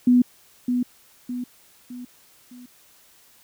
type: tone with echo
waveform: sine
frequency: 246.9 Hz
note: B3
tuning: in tune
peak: -12 dBFS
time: 0.07-0.22 s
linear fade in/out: 5 ms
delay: 610 ms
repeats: 4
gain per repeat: -7 dB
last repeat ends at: 2.66 s
effects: white hiss -55 dBFS RMS until 3.43 s